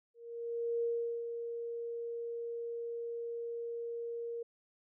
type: tone with ADSR envelope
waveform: sine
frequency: 467.7 Hz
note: A#4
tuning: 6 cents sharp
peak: -30 dBFS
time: 0.14-4.43 s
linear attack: 690 ms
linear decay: 400 ms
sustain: -7 dB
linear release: 7 ms
effects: none